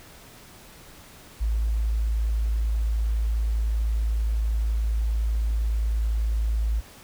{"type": "tone", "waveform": "sine", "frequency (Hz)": 54.9, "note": "A1", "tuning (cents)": -3, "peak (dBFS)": -21, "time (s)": [1.4, 6.81], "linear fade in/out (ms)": 20, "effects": ["pink hiss -48 dBFS RMS until 7.03 s"]}